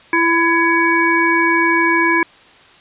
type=harmonic tone with a mistuned harmonic; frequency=334.1 Hz; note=E4; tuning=23 cents sharp; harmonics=1 / 3 / 5 / 7; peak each=-17 / -17 / -17 / -17 dBFS; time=0.13-2.23 s; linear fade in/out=2 ms; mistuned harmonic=7; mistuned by=-62 cents; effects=white hiss -45 dBFS RMS until 2.8 s + resampled to 8000 Hz